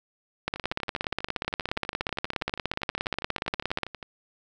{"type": "two click trains", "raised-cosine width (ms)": 0.3, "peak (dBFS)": [-10, -21], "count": [58, 44], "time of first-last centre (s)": [[0.48, 3.833], [0.56, 4.028]], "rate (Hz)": [17, 12.4], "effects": []}